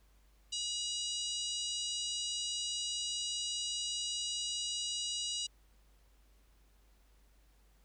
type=harmonic tone with a mistuned harmonic; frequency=965 Hz; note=B5; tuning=40 cents flat; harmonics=3 / 4 / 5 / 6 / 7 / 8 / 9; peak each=-39 / -41 / -43 / -45 / -46 / -47 / -48 dBFS; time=0.52-5.47 s; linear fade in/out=10 ms; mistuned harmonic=9; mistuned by=-22 cents; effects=added 50 Hz sine -63 dBFS peak until 7.84 s + pink hiss -72 dBFS RMS until 7.84 s